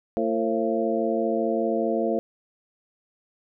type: harmonic tone with a mistuned harmonic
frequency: 112.8 Hz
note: A2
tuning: 44 cents sharp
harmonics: 2 / 3 / 4 / 5 / 6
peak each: -28 / -28 / -28 / -28 / -28 dBFS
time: 0.17-2.19 s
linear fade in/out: 0 ms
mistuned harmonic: 5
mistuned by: -88 cents
effects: none